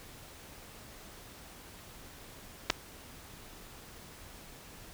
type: clicks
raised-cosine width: 0.2 ms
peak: -9 dBFS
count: 2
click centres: 2.7 / 2.703 s
effects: pink hiss -51 dBFS RMS until 4.93 s